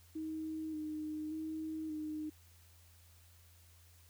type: tone with vibrato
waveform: sine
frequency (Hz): 311.1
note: D#4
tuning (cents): 0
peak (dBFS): -38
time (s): 0.15-2.3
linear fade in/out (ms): 10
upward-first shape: square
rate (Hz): 0.86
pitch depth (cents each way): 23
effects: added 85 Hz sine -61 dBFS peak until 4.09 s + white hiss -66 dBFS RMS until 4.09 s